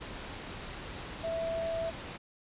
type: tone in noise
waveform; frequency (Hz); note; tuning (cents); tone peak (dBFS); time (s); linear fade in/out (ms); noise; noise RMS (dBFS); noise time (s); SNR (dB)
sine; 659.3; E5; 0; -31; 1.23-1.91; 20; pink; -42; 0-2.18; +8
effects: resampled to 8000 Hz